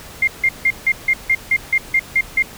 sine tone bursts, 2113 Hz, C7, 16 cents sharp, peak -11 dBFS, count 11, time 0.22-2.425 s, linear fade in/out 5 ms, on 55 ms, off 160 ms, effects pink hiss -37 dBFS RMS until 2.57 s

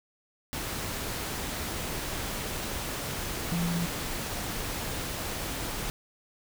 sine tone in noise, 171 Hz, F3, 36 cents flat, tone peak -27 dBFS, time 3.52-3.86 s, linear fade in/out 0 ms, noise pink, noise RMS -34 dBFS, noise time 0.53-5.9 s, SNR +4 dB, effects none

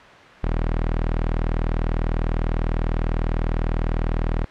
sawtooth tone, 40 Hz, D#1, 49 cents sharp, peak -16 dBFS, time 0.43-4.45 s, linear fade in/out 10 ms, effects white hiss -43 dBFS RMS until 4.5 s + low-pass 2000 Hz 12 dB/octave

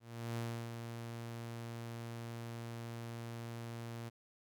sawtooth tone with ADSR envelope, 116.54 Hz, A#2, in tune, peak -33 dBFS, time 0-4.1 s, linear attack 370 ms, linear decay 320 ms, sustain -6 dB, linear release 20 ms, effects none

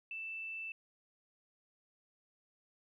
sine tone, 2652 Hz, E7, 10 cents sharp, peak -40 dBFS, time 0.11-0.72 s, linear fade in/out 2 ms, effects 13-bit

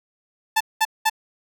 sawtooth tone bursts, 880 Hz, A5, in tune, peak -12 dBFS, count 3, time 0.56-1.098 s, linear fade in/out 10 ms, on 46 ms, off 200 ms, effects none

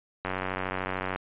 click train, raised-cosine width 0.5 ms, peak -15 dBFS, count 86, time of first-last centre 0.25-1.16 s, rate 93.4 Hz, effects resampled to 8000 Hz

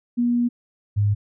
sine tone pair in turn, 240.3 / 102.98 Hz, B3 / G#2, -47 / -14 cents, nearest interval octave + minor third, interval 1467 cents, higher first, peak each -17 / -16 dBFS, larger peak second, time 0.17-0.49 / 0.96-1.15 s, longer first, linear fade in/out 20 ms, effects none

